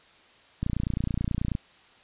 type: click train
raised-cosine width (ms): 5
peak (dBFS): -15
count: 28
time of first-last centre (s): 0.63-1.552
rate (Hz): 29.3
effects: white hiss -56 dBFS RMS until 2.03 s + resampled to 8000 Hz